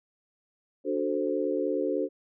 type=chord; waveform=sine; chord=D dominant seventh; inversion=none; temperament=equal; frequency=293.7 / 370 / 440 / 523.3 Hz; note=D4 / F#4 / A4 / C5; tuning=0 / 0 / 0 / 0 cents; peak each=-31 dBFS; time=0.84-2.09 s; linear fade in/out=50 ms; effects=none